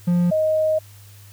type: tone pair in turn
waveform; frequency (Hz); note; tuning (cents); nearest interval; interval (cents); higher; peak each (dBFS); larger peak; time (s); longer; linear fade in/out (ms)
triangle / sine; 175.5 / 625.4; F3 / D#5; +9 / +9; octave + minor seventh; 2200; second; -13 / -16; first; 0.07-0.31 / 0.31-0.79; second; 10
effects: added 101 Hz sine -43 dBFS peak until 1.32 s + white hiss -50 dBFS RMS until 1.32 s